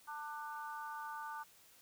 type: harmonic tone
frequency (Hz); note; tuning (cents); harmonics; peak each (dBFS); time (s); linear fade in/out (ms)
297.5; D4; +22; 3 / 4 / 5; -45 / -47 / -49; 0.07-1.44; 20
effects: white hiss -64 dBFS RMS until 1.81 s